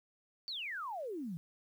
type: exponential sweep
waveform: sine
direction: down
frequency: 4648 to 155.56 Hz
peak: -38 dBFS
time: 0.48-1.37 s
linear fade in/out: 0 ms
effects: 11-bit